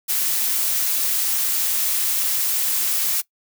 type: noise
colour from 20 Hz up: blue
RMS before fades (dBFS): -21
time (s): 0.08-3.22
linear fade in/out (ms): 20
effects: noise-tail reverb RT60 0.1 s tail -20 dB re dry